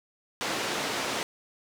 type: band-pass noise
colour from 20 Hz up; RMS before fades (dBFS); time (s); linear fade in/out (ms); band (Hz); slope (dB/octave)
pink; -31; 0.41-1.23; 0; 300 to 6300; 12
effects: none